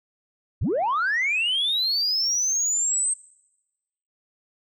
sine linear sweep, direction up, 49 to 8372 Hz, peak -19 dBFS, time 0.61-3.14 s, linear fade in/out 10 ms, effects noise-tail reverb RT60 1.0 s tail -24 dB re dry + tanh soft clip ceiling -18 dBFS

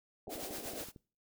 white band-pass noise, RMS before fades -46 dBFS, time 0.27-0.84 s, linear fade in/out 2 ms, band 210 to 780 Hz, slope 96 dB/octave
click train, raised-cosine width 3 ms, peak -39 dBFS, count 10, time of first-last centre 0.28-0.962 s, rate 13.2 Hz
white noise with tremolo, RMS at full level -42 dBFS, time 0.29-0.92 s, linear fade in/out 50 ms, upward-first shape triangle, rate 8.3 Hz, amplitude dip 65%
effects noise-tail reverb RT60 0.4 s tail -23 dB re dry

